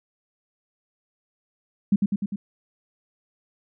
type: tone with echo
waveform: sine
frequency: 201 Hz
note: G3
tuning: 44 cents sharp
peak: -14 dBFS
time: 1.92-1.96 s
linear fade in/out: 5 ms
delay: 100 ms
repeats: 4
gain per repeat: -3 dB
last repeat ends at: 2.36 s
effects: none